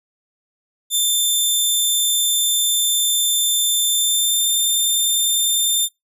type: tone with pitch glide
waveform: 15% pulse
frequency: 3561 to 3590 Hz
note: A7 to A7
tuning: +20 to +34 cents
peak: -9 dBFS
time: 0.9-5.89 s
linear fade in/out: 50 ms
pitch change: +14 cents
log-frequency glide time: 3.88-4.46 s
effects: noise-tail reverb RT60 0.2 s tail -26 dB re dry